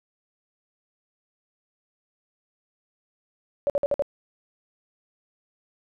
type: tone bursts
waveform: sine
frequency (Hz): 570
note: C#5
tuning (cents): +48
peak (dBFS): -19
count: 5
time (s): 3.67-4.022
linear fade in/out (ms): 0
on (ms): 28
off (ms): 53
effects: none